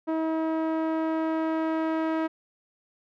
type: tone with low-pass filter sweep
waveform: sawtooth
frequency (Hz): 320.3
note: E4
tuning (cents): -50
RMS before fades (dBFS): -27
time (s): 0.07-2.28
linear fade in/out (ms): 20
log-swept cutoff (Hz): 990 to 1600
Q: 0.86
effects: none